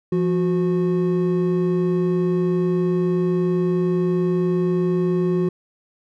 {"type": "tone pair together", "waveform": "triangle", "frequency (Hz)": [172.16, 364.8], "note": ["F3", "F#4"], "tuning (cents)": [-25, -24], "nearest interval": "octave + minor second", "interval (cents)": 1301, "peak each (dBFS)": -18, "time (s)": [0.12, 5.49], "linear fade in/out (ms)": 5, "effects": []}